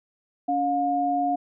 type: tone pair together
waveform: sine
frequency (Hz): 283 / 713.1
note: C#4 / F5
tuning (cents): +36 / +36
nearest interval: octave + major third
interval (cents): 1600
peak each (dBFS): -27 / -22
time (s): 0.48-1.36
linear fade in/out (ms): 10
effects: none